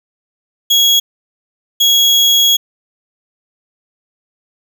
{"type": "tone bursts at uneven times", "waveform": "35% pulse", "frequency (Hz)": 3322, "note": "G#7", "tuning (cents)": 0, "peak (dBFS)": -6, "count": 2, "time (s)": [[0.7, 1], [1.8, 2.57]], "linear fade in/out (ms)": 10, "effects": []}